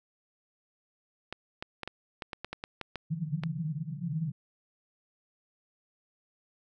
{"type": "clicks", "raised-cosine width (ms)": 0.3, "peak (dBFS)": -20, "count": 12, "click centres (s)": [1.326, 1.625, 1.833, 1.876, 2.222, 2.332, 2.446, 2.53, 2.639, 2.813, 2.957, 3.436]}
{"type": "band-pass noise", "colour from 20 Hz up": "pink", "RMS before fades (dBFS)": -34, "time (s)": [3.1, 4.32], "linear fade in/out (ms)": 10, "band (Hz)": [140, 170], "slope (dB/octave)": 96}
{"effects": []}